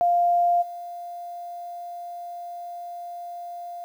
sine tone with level steps, 698.5 Hz, F5, in tune, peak -17 / -33 dBFS, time 0.01-3.84 s, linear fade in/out 0 ms, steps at 0.61 s, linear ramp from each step 20 ms, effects 9-bit

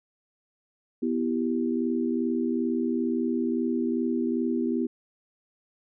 sine chord, E minor, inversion second, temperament equal, 246.9 / 329.6 / 392 Hz, B3 / E4 / G4, 0 / 0 / 0 cents, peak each -26 / -29 / -31 dBFS, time 1.02-4.87 s, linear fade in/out 10 ms, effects none

